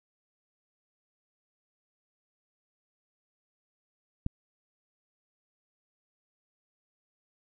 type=click; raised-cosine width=5 ms; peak=-17 dBFS; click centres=4.264 s; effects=none